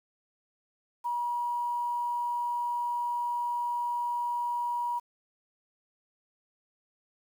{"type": "tone with quantisation", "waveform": "sine", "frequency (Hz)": 960, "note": "B5", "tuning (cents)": -49, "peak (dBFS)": -28, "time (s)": [1.04, 5], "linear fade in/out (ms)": 20, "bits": 9, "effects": []}